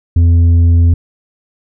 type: tone with tanh clipping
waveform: sine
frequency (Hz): 84.8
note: E2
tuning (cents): +50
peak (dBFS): -6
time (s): 0.16-0.94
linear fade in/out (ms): 5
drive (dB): 5
effects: none